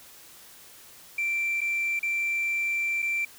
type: tone with dropouts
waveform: sine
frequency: 2349 Hz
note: D7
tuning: in tune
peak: -23 dBFS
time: 1.18-3.25 s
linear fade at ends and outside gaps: 5 ms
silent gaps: 1.607-1.614 / 1.993-2.029 / 3.021-3.025 s
effects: tanh soft clip ceiling -22 dBFS + white hiss -50 dBFS RMS until 3.38 s